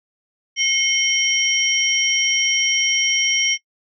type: tone cluster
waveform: sine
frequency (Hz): 2159 / 3093 / 5630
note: C#7 / G7 / F8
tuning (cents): -46 / -24 / +13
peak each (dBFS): -20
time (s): 0.56-3.58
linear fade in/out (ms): 50
effects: noise-tail reverb RT60 0.1 s tail -21 dB re dry